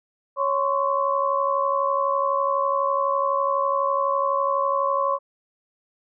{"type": "tone cluster", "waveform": "sine", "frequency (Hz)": [554, 1041, 1113], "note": ["C#5", "C6", "C#6"], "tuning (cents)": [-1, -9, 7], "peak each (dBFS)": -24, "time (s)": [0.36, 5.19], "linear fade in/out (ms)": 50, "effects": []}